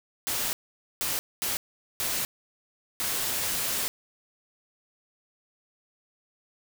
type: noise bursts at uneven times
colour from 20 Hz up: white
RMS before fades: -29 dBFS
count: 5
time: 0.27-0.53 / 1.01-1.19 / 1.42-1.57 / 2-2.25 / 3-3.88 s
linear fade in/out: 0 ms
effects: none